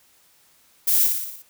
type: noise with echo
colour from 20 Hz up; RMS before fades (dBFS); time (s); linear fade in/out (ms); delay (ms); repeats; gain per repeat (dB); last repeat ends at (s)
violet; -19; 0.87-1.07; 10; 59; 6; -4; 1.424
effects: white hiss -58 dBFS RMS until 1.49 s